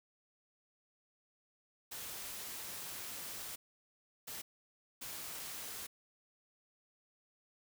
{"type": "noise bursts at uneven times", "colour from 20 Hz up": "white", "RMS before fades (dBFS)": -45, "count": 3, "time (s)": [[1.91, 3.56], [4.27, 4.42], [5.01, 5.87]], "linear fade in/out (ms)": 10, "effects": []}